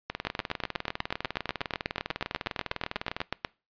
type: two click trains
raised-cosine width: 0.3 ms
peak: -12 / -15 dBFS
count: 27 / 63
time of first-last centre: 0.27-3.448 / 0.1-3.216 s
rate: 8.18 / 19.9 Hz
effects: noise-tail reverb RT60 0.3 s tail -23 dB re dry + resampled to 11025 Hz